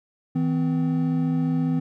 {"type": "tone pair together", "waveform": "triangle", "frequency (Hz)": [161.2, 255.9], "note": ["E3", "C4"], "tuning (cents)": [-38, -38], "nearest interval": "minor sixth", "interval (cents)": 800, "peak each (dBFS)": -21, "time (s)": [0.35, 1.8], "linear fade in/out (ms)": 10, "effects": []}